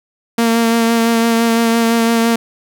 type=tone with vibrato; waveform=sawtooth; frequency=230 Hz; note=A#3; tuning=23 cents flat; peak=-7 dBFS; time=0.38-2.36 s; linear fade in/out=5 ms; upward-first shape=sine; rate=5.9 Hz; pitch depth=18 cents each way; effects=none